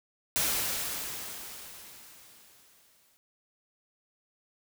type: noise with exponential decay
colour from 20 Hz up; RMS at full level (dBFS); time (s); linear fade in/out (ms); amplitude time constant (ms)
white; -27; 0.36-3.17; 0; 610
effects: none